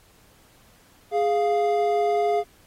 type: tone pair together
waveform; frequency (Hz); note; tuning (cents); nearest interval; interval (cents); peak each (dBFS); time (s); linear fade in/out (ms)
triangle; 414.8 / 698.5; G#4 / F5; -2 / 0; major sixth; 902; -20; 1.11-2.44; 50
effects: pink hiss -57 dBFS RMS until 2.66 s + AAC 48 kbps